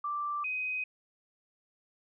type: tone pair in turn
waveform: sine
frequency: 1174.7 / 2512 Hz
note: D6 / D#7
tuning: 0 / +16 cents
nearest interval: octave + minor second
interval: 1316 cents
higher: second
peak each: -31 / -31 dBFS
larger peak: neither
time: 0.04-0.44 / 0.44-0.84 s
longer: neither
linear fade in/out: 5 ms
effects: none